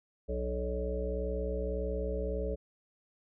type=harmonic tone with a mistuned harmonic; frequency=61.74 Hz; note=B1; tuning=in tune; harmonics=1 / 3 / 5 / 7 / 9 / 10; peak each=-34 / -42 / -46 / -37 / -38 / -46 dBFS; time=0.28-2.56 s; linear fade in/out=20 ms; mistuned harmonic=5; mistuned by=-38 cents; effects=none